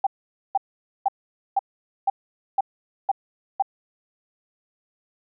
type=tone bursts; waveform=sine; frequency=785 Hz; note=G5; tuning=2 cents sharp; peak=-16 dBFS; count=8; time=0.04-3.624 s; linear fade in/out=5 ms; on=28 ms; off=480 ms; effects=none